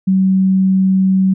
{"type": "tone", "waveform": "sine", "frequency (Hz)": 189.8, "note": "F#3", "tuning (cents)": 44, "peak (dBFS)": -9, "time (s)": [0.07, 1.34], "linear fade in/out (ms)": 10, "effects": []}